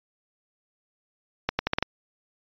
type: accelerating click train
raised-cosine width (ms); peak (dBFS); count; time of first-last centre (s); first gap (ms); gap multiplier
0.3; -7; 6; 1.49-1.826; 100; 0.8
effects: resampled to 11025 Hz